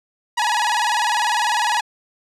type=tone with vibrato; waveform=sawtooth; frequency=900 Hz; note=A5; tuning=39 cents sharp; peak=-13 dBFS; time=0.37-1.81 s; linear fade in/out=10 ms; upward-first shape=square; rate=20 Hz; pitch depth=110 cents each way; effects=low-pass 8000 Hz 12 dB/octave